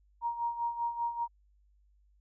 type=tone with tremolo; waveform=sine; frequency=940 Hz; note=A#5; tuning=14 cents sharp; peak=-28 dBFS; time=0.21-1.28 s; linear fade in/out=50 ms; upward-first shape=sine; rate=5.1 Hz; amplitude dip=70%; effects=added 50 Hz sine -63 dBFS peak until 2.2 s